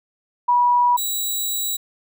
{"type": "tone pair in turn", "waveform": ["sine", "10% pulse"], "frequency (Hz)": [972, 3888], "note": ["B5", "B7"], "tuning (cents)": [-28, -28], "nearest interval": "2 octaves", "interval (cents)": 2400, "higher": "second", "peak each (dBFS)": [-13, -14], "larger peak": "first", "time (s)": [[0.48, 0.97], [0.97, 1.77]], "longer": "second", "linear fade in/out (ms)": 10, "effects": []}